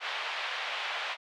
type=band-pass noise; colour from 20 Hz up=white; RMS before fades=-35 dBFS; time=0-1.17 s; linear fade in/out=50 ms; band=620 to 3300 Hz; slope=24 dB/octave; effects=none